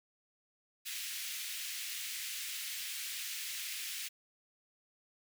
pink high-pass noise, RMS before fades -41 dBFS, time 0.85-4.09 s, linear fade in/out 20 ms, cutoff 2100 Hz, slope 24 dB/octave, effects none

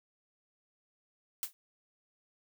blue noise with exponential decay, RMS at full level -31 dBFS, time 1.43-1.53 s, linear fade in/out 0 ms, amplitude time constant 21 ms, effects none

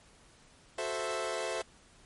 sawtooth chord, F# half-diminished seventh, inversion none, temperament equal, 370 / 440 / 523.3 / 659.3 Hz, F#4 / A4 / C5 / E5, 0 / 0 / 0 / 0 cents, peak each -37 / -35 / -34 / -33 dBFS, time 0.78-1.62 s, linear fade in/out 5 ms, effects pink hiss -60 dBFS RMS until 2.05 s + MP3 48 kbps

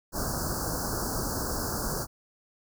pink band-stop noise, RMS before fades -31 dBFS, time 0.12-2.07 s, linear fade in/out 50 ms, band 1600 to 4500 Hz, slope 96 dB/octave, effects none

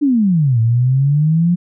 sine exponential two-way sweep, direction down then up, 302.5 to 111.6 to 178.9 Hz, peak -10 dBFS, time 0.01-1.56 s, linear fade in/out 20 ms, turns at 0.6 s, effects none

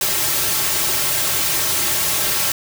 white noise with comb filter, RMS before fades -19 dBFS, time 0.01-2.52 s, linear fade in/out 2 ms, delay 4.1 ms, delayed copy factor -0.75, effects none

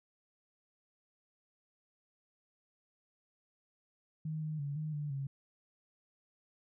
sine tone with pitch steps, 156.2 / 154.6 / 142.6 / 154.4 / 147.6 / 137.5 Hz, D#3 / D#3 / C#3 / D#3 / D3 / C#3, +7 / -11 / +49 / -13 / +9 / -14 cents, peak -35 dBFS, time 4.25-5.27 s, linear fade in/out 5 ms, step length 170 ms, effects none

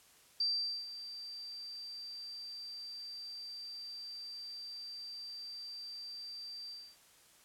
sine tone with ADSR envelope, 4685 Hz, D8, 5 cents flat, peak -29 dBFS, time 0.4-6.97 s, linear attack 5 ms, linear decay 450 ms, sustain -14 dB, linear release 270 ms, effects white hiss -63 dBFS RMS until 7.44 s + low-pass 12000 Hz 12 dB/octave

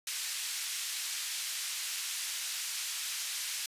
white band-pass noise, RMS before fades -37 dBFS, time 0.07-3.66 s, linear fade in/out 2 ms, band 2100 to 8400 Hz, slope 12 dB/octave, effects resampled to 32000 Hz

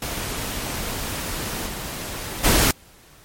pink noise with level steps, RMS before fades -28 / -31 / -17 dBFS, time 0.02-2.71 s, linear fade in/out 2 ms, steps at 1.66 / 2.43 s, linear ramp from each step 20 ms, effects pink hiss -50 dBFS RMS until 3.24 s + MP3 64 kbps

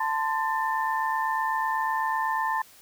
sine tone cluster, 885 / 1033 / 1784 Hz, A5 / C6 / A6, +10 / -22 / +23 cents, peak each -27 / -28 / -31 dBFS, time 0-2.62 s, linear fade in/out 5 ms, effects white hiss -53 dBFS RMS until 2.81 s

